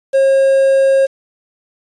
triangle tone with quantisation, 540 Hz, C#5, 45 cents flat, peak -6 dBFS, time 0.13-1.07 s, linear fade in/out 20 ms, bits 6, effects resampled to 22050 Hz

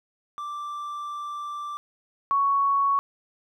triangle / sine tone pair in turn, 1174.7 / 1113.4 Hz, D6 / C#6, 0 / +7 cents, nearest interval minor second, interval 93 cents, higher first, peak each -29 / -19 dBFS, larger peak second, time 0.38-1.77 / 2.31-2.99 s, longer first, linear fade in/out 0 ms, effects none

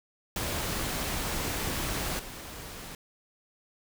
pink noise with level steps, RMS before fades -32 / -42 dBFS, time 0.36-2.95 s, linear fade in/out 2 ms, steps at 2.19 s, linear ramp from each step 5 ms, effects none

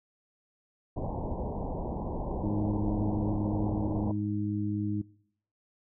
pink low-pass noise, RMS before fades -34 dBFS, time 0.96-4.12 s, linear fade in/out 10 ms, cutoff 980 Hz, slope 96 dB/octave
harmonic tone, 103.83 Hz, G#2, in tune, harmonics 1 / 2 / 3, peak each -33 / -33 / -33 dBFS, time 2.43-5.02 s, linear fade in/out 10 ms
effects noise-tail reverb RT60 0.7 s tail -23 dB re dry

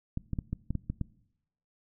clicks, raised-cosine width 5 ms, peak -19 dBFS, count 8, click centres 0.174 / 0.333 / 0.388 / 0.53 / 0.706 / 0.753 / 0.9 / 1.013 s, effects noise-tail reverb RT60 0.8 s tail -21 dB re dry

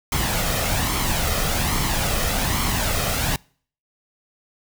pink noise with flanger, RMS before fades -22 dBFS, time 0.12-3.36 s, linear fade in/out 2 ms, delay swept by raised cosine 0.93 to 1.61 ms, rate 1.2 Hz, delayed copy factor +0.5, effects noise-tail reverb RT60 0.5 s tail -26 dB re dry

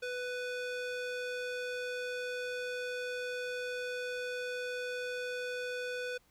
square tone with band-pass filter, 496.4 Hz, B4, 9 cents sharp, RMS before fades -38 dBFS, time 0.02-6.18 s, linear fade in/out 10 ms, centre 1800 Hz, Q 0.55, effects pink hiss -69 dBFS RMS until 6.3 s

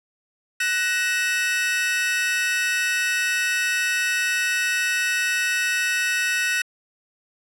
40% pulse tone cluster, 1490 / 1881 / 2628 Hz, F#6 / A#6 / E7, +12 / +15 / -6 cents, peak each -24 dBFS, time 0.6-6.62 s, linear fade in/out 5 ms, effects low-pass 12000 Hz 12 dB/octave

